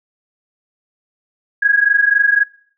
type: tone pair together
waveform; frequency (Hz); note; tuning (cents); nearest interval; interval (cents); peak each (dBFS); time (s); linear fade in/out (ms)
sine; 1637.2 / 1661; G#6 / G#6; -25 / 0; unison; 25; -14 / -12; 1.62-2.44; 10
effects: noise-tail reverb RT60 0.5 s tail -19 dB re dry